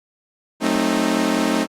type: chord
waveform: sawtooth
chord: F# diminished seventh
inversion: none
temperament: equal with one note detuned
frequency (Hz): 185 / 220 / 265.6 / 311.1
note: F#3 / A3 / C4 / Eb4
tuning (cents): 0 / 0 / +26 / 0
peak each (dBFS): -24 / -18 / -18 / -18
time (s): 0.6-1.67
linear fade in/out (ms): 50
effects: low-pass 11000 Hz 12 dB/octave + Opus 48 kbps